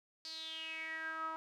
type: tone with band-pass filter sweep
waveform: sawtooth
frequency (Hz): 320.7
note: E4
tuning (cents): -48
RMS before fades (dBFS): -43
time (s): 0.25-1.36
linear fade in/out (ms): 0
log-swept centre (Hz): 4700 to 1100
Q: 8.4
effects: none